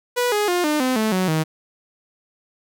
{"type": "tone with pitch steps", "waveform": "sawtooth", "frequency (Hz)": [490, 416.8, 354.6, 301.6, 256.6, 218.3, 185.68, 157.95], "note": ["B4", "G#4", "F4", "D4", "C4", "A3", "F#3", "D#3"], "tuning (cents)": [-14, 6, 26, 46, -34, -13, 6, 26], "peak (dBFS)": -14, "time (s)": [0.16, 1.44], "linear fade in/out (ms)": 20, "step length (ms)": 160, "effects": []}